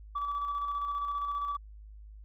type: tone with tremolo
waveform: sine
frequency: 1151 Hz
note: D6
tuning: 35 cents flat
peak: -28 dBFS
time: 0.15-1.57 s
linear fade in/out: 10 ms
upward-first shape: square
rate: 15 Hz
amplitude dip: 35%
effects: tanh soft clip ceiling -27 dBFS + added 52 Hz sine -46 dBFS peak until 2.24 s